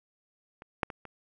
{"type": "clicks", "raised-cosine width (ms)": 0.5, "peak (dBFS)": [-30, -11, -24, -29], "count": 4, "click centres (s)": [0.621, 0.832, 0.902, 1.053], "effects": []}